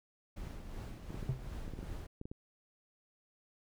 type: noise with tremolo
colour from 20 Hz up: brown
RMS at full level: -42 dBFS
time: 0.36-2.07 s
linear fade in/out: 10 ms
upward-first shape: triangle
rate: 2.7 Hz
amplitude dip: 50%
type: clicks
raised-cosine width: 3 ms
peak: -31 dBFS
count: 10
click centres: 1.105 / 1.144 / 1.229 / 1.679 / 1.736 / 1.79 / 1.829 / 2.214 / 2.255 / 2.315 s
type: tone with exponential decay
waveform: triangle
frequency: 130 Hz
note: C3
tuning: 11 cents flat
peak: -26 dBFS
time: 1.29-1.46 s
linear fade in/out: 2 ms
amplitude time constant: 35 ms
effects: none